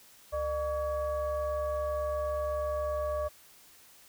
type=tone with frequency modulation; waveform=sine; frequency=602 Hz; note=D5; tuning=43 cents sharp; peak=-29 dBFS; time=0.32-3.29 s; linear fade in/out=20 ms; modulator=533 Hz; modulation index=0.77; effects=white hiss -57 dBFS RMS until 4.08 s